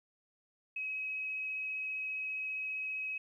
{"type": "tone with vibrato", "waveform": "sine", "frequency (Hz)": 2549, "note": "D#7", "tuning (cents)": 41, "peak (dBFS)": -35, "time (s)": [0.76, 3.18], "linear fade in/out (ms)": 5, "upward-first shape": "sine", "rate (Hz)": 15, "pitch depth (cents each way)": 8, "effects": ["12-bit"]}